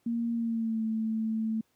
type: tone with pitch glide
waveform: sine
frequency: 233.1 to 221.2 Hz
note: A#3 to A3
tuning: 0 to +9 cents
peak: -27 dBFS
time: 0.06-1.61 s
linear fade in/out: 5 ms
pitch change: -91 cents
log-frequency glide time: 0.33-0.83 s
effects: pink hiss -72 dBFS RMS until 1.75 s + high-pass 100 Hz 12 dB/octave